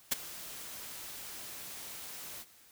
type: noise with ADSR envelope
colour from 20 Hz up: white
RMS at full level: -27 dBFS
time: 0.11-2.45 s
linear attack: 13 ms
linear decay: 17 ms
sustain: -18 dB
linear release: 43 ms
effects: white hiss -60 dBFS RMS until 2.71 s